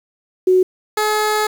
sine / 15% pulse tone pair in turn, 370 / 426 Hz, F#4 / G#4, 0 / +44 cents, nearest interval major second, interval 244 cents, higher second, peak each -9 dBFS, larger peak neither, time 0.47-0.63 / 0.97-1.47 s, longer second, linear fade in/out 5 ms, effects 7-bit

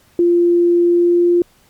sine tone with pitch glide, 346.5 to 348.7 Hz, F4 to F4, -14 to -3 cents, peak -9 dBFS, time 0.19-1.42 s, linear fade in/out 2 ms, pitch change +11 cents, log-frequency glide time 0.83-1.29 s, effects pink hiss -53 dBFS RMS until 1.69 s + MP3 96 kbps

